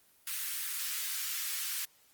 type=high-pass noise; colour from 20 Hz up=white; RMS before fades=-36 dBFS; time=0.27-1.85 s; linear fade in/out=2 ms; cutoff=1400 Hz; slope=24 dB/octave; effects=white hiss -65 dBFS RMS until 2.13 s + Opus 24 kbps